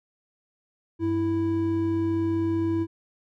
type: tone pair together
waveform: triangle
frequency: 98 / 329.2 Hz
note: G2 / E4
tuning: 0 / -2 cents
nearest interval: octave + major sixth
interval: 2098 cents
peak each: -28 / -21 dBFS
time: 0.99-2.87 s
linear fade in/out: 50 ms
effects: none